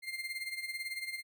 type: tone with tremolo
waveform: 35% pulse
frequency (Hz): 2103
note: C7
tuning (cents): +8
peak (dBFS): -33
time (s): 0.02-1.23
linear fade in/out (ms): 50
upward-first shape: sine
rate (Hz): 18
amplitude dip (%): 70
effects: none